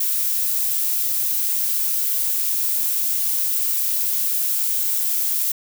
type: noise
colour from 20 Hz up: violet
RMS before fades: -21 dBFS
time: 0-5.52 s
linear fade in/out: 5 ms
effects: none